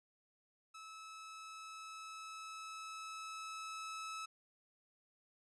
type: tone with level ramp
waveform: sawtooth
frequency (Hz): 1300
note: E6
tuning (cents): -24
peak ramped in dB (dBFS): -47 to -39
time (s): 0.74-4.26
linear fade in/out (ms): 10
effects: resampled to 22050 Hz